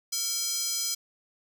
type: tone with high-pass filter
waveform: square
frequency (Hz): 458.2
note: A#4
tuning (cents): -30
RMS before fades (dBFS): -30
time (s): 0.12-0.95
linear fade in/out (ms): 10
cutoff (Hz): 5500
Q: 2.5
effects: none